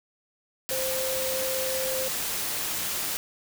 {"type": "tone in noise", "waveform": "sine", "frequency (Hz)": 523, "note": "C5", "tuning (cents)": -1, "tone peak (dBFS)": -29, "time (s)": [0.71, 2.08], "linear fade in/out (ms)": 0, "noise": "white", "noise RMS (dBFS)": -30, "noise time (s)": [0.69, 3.17], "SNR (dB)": -2, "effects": []}